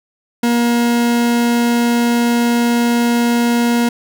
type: tone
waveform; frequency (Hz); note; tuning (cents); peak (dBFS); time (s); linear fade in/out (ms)
40% pulse; 237.2; A#3; +30; -11; 0.43-3.89; 5
effects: none